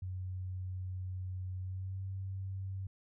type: tone with pitch glide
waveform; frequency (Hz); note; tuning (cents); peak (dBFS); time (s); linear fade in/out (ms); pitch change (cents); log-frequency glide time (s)
sine; 92.5 to 95.82; F#2 to G2; 0 to -39; -37; 0.02-2.87; 5; +61; 1.59-2.02
effects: none